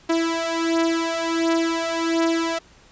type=beating tone pair; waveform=sawtooth; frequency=329.6 / 331 Hz; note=E4 / E4; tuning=0 / +7 cents; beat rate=1.4 Hz; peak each=-20 / -18 dBFS; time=0.09-2.59 s; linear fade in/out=10 ms; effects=pink hiss -52 dBFS RMS until 2.91 s + resampled to 16000 Hz